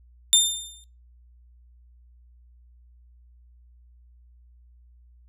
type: tone with exponential decay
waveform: 20% pulse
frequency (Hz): 3605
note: A7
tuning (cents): +41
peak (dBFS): -6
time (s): 0.33-0.84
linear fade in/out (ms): 0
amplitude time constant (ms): 110
effects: noise-tail reverb RT60 0.3 s tail -22 dB re dry + added 60 Hz sine -51 dBFS peak until 5.28 s